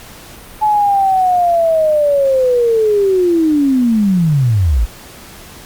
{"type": "linear sweep", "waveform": "sine", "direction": "down", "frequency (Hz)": [861, 47.3], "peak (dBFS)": -9, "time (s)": [0.61, 4.86], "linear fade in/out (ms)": 20, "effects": ["pink hiss -36 dBFS RMS until 5.65 s", "Opus 48 kbps"]}